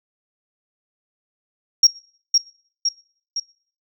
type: tone with echo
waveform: sine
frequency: 5590 Hz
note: F8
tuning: 1 cent sharp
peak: -6 dBFS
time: 1.83-1.87 s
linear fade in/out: 5 ms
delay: 510 ms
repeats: 3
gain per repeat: -5 dB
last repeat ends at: 3.4 s
effects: noise-tail reverb RT60 0.5 s tail -22 dB re dry + tanh soft clip ceiling -4 dBFS